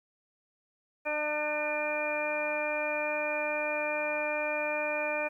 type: harmonic tone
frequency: 300.2 Hz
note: D4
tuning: 38 cents sharp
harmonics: 1 / 2 / 3 / 4 / 5 / 6 / 8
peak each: -43 / -32 / -38 / -43 / -41 / -42 / -33 dBFS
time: 1.05-5.29 s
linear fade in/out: 20 ms
effects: 11-bit